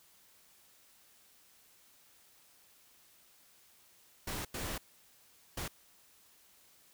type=noise bursts at uneven times; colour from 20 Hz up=pink; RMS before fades=-39 dBFS; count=3; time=4.27-4.45 / 4.54-4.78 / 5.57-5.68 s; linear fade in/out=5 ms; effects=white hiss -64 dBFS RMS until 6.93 s